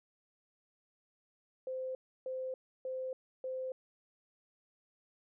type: tone bursts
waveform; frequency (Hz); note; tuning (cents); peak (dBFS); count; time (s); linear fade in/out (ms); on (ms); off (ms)
sine; 518; C5; -17; -36; 4; 1.67-3.72; 2; 280; 310
effects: none